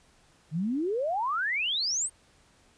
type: exponential sweep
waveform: sine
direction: up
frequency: 146.2 to 8870 Hz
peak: -26 dBFS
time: 0.51-2.1 s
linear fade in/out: 50 ms
effects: pink hiss -62 dBFS RMS until 2.77 s + resampled to 22050 Hz